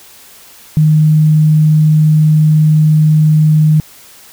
sine tone, 154.3 Hz, D#3, 14 cents flat, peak -5 dBFS, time 0.77-3.8 s, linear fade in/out 0 ms, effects white hiss -39 dBFS RMS until 4.32 s

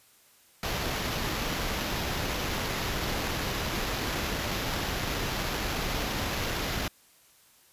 pink noise with sample-and-hold, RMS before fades -31 dBFS, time 0.63-6.88 s, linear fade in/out 2 ms, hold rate 8820 Hz, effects white hiss -60 dBFS RMS until 7.72 s + resampled to 32000 Hz

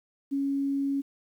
sine tone, 277.2 Hz, C#4, in tune, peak -25 dBFS, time 0.31-1.02 s, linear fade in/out 20 ms, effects 10-bit

